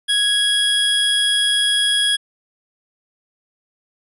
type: tone pair together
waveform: square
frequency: 1661.2 / 3322 Hz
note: G#6 / G#7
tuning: 0 / 0 cents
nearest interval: octave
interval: 1200 cents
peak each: -23 / -16 dBFS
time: 0.08-2.17 s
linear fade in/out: 20 ms
effects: resampled to 24000 Hz